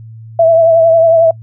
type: tone with vibrato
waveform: sine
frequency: 659 Hz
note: E5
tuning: 1 cent flat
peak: -4 dBFS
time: 0.39-1.31 s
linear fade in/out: 5 ms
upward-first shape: triangle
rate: 11 Hz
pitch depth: 42 cents each way
effects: noise-tail reverb RT60 0.1 s tail -25 dB re dry + added 112 Hz sine -29 dBFS peak until 1.42 s